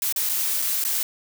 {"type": "noise with dropouts", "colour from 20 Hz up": "blue", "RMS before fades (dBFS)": -24, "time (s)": [0.02, 1.03], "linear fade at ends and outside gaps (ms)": 1, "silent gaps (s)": [[0.125, 0.161], [0.291, 0.295], [0.619, 0.622], [0.84, 0.849]], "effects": []}